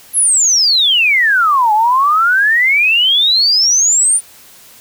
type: exponential two-way sweep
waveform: sine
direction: down then up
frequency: 11430 to 830.6 to 9470 Hz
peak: -8 dBFS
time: 0.13-4.21 s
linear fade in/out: 50 ms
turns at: 1.73 s
effects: white hiss -41 dBFS RMS until 4.8 s